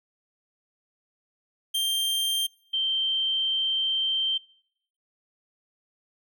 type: tone pair in turn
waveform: 45% pulse / sine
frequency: 3170 / 3132 Hz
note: G7 / G7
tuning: +19 / -2 cents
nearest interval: unison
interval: 21 cents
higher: first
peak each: -23 dBFS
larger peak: neither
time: 1.74-2.47 / 2.73-4.38 s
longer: second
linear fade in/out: 10 ms
effects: noise-tail reverb RT60 0.8 s tail -26 dB re dry